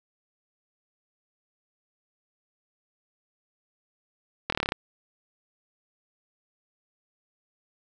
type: slowing click train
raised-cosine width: 0.3 ms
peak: -9 dBFS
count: 9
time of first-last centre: 4.5-4.721 s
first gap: 24 ms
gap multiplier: 1.04
effects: none